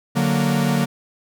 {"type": "chord", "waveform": "45% pulse", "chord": "D augmented", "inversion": "none", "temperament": "equal", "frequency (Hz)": [146.83, 185, 233.1], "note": ["D3", "F#3", "A#3"], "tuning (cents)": [0, 0, 0], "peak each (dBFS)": [-21, -22, -21], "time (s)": [0.15, 0.86], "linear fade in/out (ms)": 20, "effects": []}